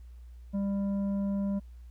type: tone with tanh clipping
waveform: triangle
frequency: 198.6 Hz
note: G3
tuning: 23 cents sharp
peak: -29 dBFS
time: 0.53-1.6 s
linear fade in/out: 20 ms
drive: 12 dB
effects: added 60 Hz sine -45 dBFS peak until 1.9 s + pink hiss -71 dBFS RMS until 1.9 s